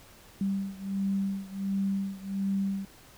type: beating tone pair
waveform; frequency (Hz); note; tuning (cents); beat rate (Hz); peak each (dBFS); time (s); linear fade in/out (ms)
sine; 195.2 / 196.6; G3 / G3; -7 / +5; 1.4; -30 / -32; 0.41-2.85; 2
effects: pink hiss -54 dBFS RMS until 3.17 s